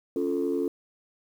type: chord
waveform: sine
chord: Db augmented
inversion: none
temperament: equal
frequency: 277.2 / 349.2 / 440 Hz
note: Db4 / F4 / A4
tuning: 0 / 0 / 0 cents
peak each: -28 dBFS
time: 0.16-0.68 s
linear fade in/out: 2 ms
effects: tanh soft clip ceiling -18 dBFS + 9-bit